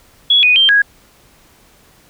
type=tone with pitch steps; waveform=sine; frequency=3366 / 2480 / 3150 / 1652 Hz; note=G#7 / D#7 / G7 / G#6; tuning=+23 / -6 / +8 / -10 cents; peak=-7 dBFS; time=0.3-0.82 s; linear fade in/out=5 ms; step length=130 ms; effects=pink hiss -49 dBFS RMS until 2.09 s